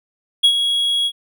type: tone with ADSR envelope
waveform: triangle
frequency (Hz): 3322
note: G#7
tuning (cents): 0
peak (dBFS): -6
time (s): 0.43-1.12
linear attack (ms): 16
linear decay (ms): 75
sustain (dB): -8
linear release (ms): 59
effects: none